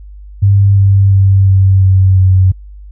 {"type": "tone with pitch steps", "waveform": "sine", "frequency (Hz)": [99.5, 98.3, 97.12, 95.94, 94.79, 93.64], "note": ["G2", "G2", "G2", "G2", "F#2", "F#2"], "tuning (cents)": [26, 5, -16, -37, 42, 21], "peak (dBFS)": -4, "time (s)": [0.42, 2.52], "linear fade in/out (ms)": 10, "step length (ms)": 350, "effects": ["added 50 Hz sine -29 dBFS peak until 2.91 s"]}